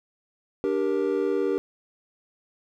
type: chord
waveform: triangle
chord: G minor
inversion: second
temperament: just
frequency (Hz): 294 / 392 / 470.4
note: D4 / G4 / Bb4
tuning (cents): +2 / 0 / +16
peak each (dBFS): -27 / -23 / -25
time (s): 0.64-1.58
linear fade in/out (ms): 0
effects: none